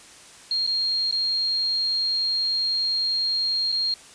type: tone with dropouts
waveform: sine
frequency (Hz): 4230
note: C8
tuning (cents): +18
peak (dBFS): -21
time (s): 0.51-3.94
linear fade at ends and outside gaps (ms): 2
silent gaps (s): 0.666-0.674 / 1.112-1.124 / 3.719-3.724
effects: white hiss -47 dBFS RMS until 4.14 s + resampled to 22050 Hz